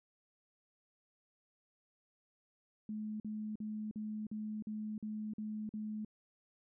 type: tone bursts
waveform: sine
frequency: 214.1 Hz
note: A3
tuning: 47 cents flat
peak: -38 dBFS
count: 9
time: 2.89-6.048 s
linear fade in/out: 2 ms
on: 310 ms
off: 46 ms
effects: none